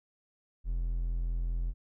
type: tone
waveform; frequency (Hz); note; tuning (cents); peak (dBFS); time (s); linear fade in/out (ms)
triangle; 42.41; E1; +50; -27; 0.64-1.74; 50
effects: none